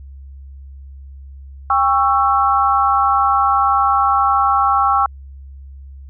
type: chord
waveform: sine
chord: C# diminished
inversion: second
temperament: just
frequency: 798.3 / 1108.7 / 1330.5 Hz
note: G5 / C#6 / E6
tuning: +31 / 0 / +16 cents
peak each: -16 dBFS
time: 1.7-5.06 s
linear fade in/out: 2 ms
effects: added 68 Hz sine -33 dBFS peak until 6.09 s